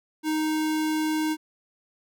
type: tone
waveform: square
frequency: 311.1 Hz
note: D#4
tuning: in tune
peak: -24 dBFS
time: 0.23-1.37 s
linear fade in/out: 50 ms
effects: none